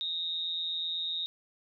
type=tone with amplitude modulation; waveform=sine; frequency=3729 Hz; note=A#7; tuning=in tune; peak=-28 dBFS; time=0.01-1.26 s; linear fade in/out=0 ms; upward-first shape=sine; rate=168 Hz; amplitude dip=65%; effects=none